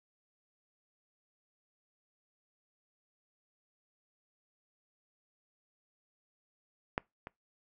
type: clicks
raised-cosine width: 0.5 ms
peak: -15 / -27 dBFS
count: 2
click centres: 6.979 / 7.271 s
effects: noise-tail reverb RT60 0.2 s tail -25 dB re dry